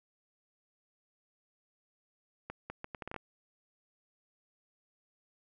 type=accelerating click train; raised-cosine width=0.5 ms; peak=-25 dBFS; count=9; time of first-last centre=2.5-3.163 s; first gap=200 ms; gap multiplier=0.72; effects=none